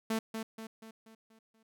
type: tone with echo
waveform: sawtooth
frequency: 222.4 Hz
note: A3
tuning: 19 cents sharp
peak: -26 dBFS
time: 0.1-0.19 s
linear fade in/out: 5 ms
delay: 240 ms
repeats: 6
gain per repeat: -6 dB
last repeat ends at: 1.63 s
effects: none